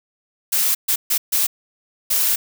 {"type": "noise bursts at uneven times", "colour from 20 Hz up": "blue", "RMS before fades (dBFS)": -18, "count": 5, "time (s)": [[0.52, 0.75], [0.88, 0.96], [1.1, 1.18], [1.32, 1.47], [2.1, 2.36]], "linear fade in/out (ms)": 10, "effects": []}